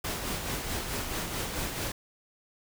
pink noise with tremolo, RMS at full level -32 dBFS, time 0.04-1.92 s, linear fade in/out 5 ms, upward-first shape sine, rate 4.6 Hz, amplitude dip 40%, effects none

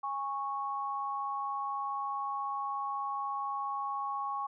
sine tone pair together, 820.6 / 1104 Hz, G#5 / C#6, -21 / -7 cents, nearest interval perfect fourth, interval 514 cents, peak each -37 / -34 dBFS, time 0.03-4.47 s, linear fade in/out 10 ms, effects none

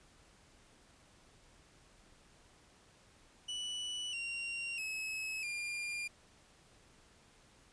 40% pulse tone with pitch steps, 2960 / 2762 / 2577 / 2404 Hz, F#7 / F7 / E7 / D7, 0 / -20 / -40 / +40 cents, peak -37 dBFS, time 3.48-6.08 s, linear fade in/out 10 ms, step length 650 ms, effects pink hiss -64 dBFS RMS until 7.72 s + resampled to 22050 Hz

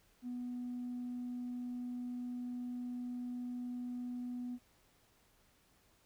triangle tone with tanh clipping, 246 Hz, B3, 7 cents flat, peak -39 dBFS, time 0.22-4.59 s, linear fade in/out 50 ms, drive 5 dB, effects pink hiss -70 dBFS RMS until 6.05 s

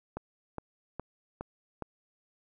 click train, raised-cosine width 1 ms, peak -22 dBFS, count 5, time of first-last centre 0.17-1.823 s, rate 2.42 Hz, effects none

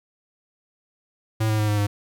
square tone with pitch steps, 110 / 108.11 / 106.25 / 104.43 / 102.63 Hz, A2 / A2 / G#2 / G#2 / G#2, 0 / -30 / +40 / +10 / -20 cents, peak -20 dBFS, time 1.4-1.87 s, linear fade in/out 10 ms, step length 94 ms, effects 10-bit

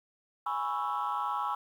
sine chord, C# minor seventh, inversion second, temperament equal, 830.6 / 987.8 / 1108.7 / 1318.5 Hz, G#5 / B5 / C#6 / E6, 0 / 0 / 0 / 0 cents, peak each -34 dBFS, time 0.46-1.55 s, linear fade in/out 5 ms, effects tanh soft clip ceiling -24 dBFS + 10-bit

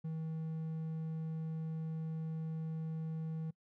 triangle tone, 160 Hz, D#3, 49 cents sharp, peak -35 dBFS, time 0.04-3.51 s, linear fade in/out 10 ms, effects noise-tail reverb RT60 0.1 s tail -25 dB re dry

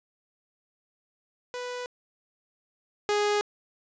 sawtooth tone pair in turn, 493.9 / 414.6 Hz, B4 / G#4, 0 / -3 cents, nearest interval minor third, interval 303 cents, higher first, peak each -29 / -19 dBFS, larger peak second, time 1.54-1.86 / 3.09-3.41 s, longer neither, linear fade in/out 0 ms, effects resampled to 16000 Hz + 10-bit

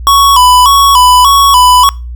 square tone with vibrato, 1053 Hz, C6, 11 cents sharp, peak -3 dBFS, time 0.07-1.89 s, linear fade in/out 0 ms, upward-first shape square, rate 1.7 Hz, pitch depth 97 cents each way, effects noise-tail reverb RT60 0.3 s tail -23 dB re dry + added 60 Hz sine -19 dBFS peak until 2.15 s

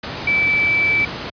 sine tone in noise, 2315 Hz, D7, 25 cents flat, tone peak -14 dBFS, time 0.27-1.05 s, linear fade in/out 5 ms, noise pink, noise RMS -27 dBFS, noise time 0.03-1.3 s, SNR +10 dB, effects high-pass 80 Hz 12 dB/octave + resampled to 11025 Hz

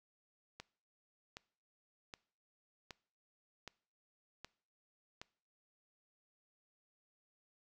click train, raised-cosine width 0.2 ms, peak -29 dBFS, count 7, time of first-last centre 0.6-5.215 s, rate 1.3 Hz, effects noise-tail reverb RT60 0.5 s tail -22 dB re dry

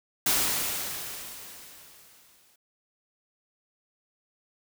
white noise with exponential decay, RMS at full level -23 dBFS, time 0.26-2.56 s, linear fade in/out 5 ms, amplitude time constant 500 ms, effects none

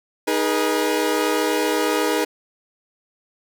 sawtooth chord, G# minor, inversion second, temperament equal with one note detuned, 311.1 / 415.3 / 483.4 Hz, D#4 / G#4 / B4, 0 / 0 / -37 cents, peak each -19 dBFS, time 0.27-2.25 s, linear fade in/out 10 ms, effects none

